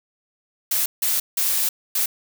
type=noise bursts at uneven times; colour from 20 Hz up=blue; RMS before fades=-21 dBFS; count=4; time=0.71-0.86 / 1.02-1.2 / 1.37-1.69 / 1.95-2.06 s; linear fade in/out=5 ms; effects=none